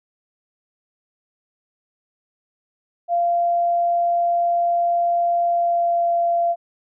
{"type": "tone with pitch glide", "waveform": "sine", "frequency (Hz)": [691, 686.6], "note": ["F5", "F5"], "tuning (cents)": [-19, -30], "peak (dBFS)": -16, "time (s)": [3.08, 6.56], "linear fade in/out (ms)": 50, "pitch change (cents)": -11, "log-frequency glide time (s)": [5.45, 6.11], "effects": []}